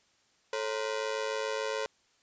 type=ring-modulated tone; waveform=sawtooth; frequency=491.7 Hz; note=B4; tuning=8 cents flat; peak=-24 dBFS; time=0.53-1.86 s; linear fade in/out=0 ms; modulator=53.5 Hz; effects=white hiss -68 dBFS RMS until 2.22 s + resampled to 16000 Hz